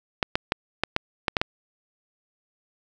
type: clicks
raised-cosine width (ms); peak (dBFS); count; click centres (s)
0.3; -5; 8; 0.228 / 0.355 / 0.521 / 0.836 / 0.964 / 1.282 / 1.368 / 1.415
effects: none